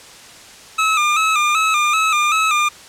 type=tone with vibrato; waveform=25% pulse; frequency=1247 Hz; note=D#6; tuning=3 cents sharp; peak=-10 dBFS; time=0.78-2.69 s; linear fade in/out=10 ms; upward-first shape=square; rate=2.6 Hz; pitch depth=62 cents each way; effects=white hiss -40 dBFS RMS until 2.88 s + low-pass 8000 Hz 12 dB/octave